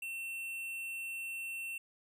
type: tone with tanh clipping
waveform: triangle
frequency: 2700 Hz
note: E7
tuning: 41 cents sharp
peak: -40 dBFS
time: 0.02-1.78 s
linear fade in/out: 5 ms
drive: 17 dB
effects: none